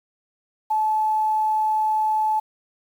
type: tone with quantisation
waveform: sine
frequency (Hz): 865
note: A5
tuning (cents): -30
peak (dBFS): -18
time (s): 0.7-2.4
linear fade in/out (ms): 10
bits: 8
effects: none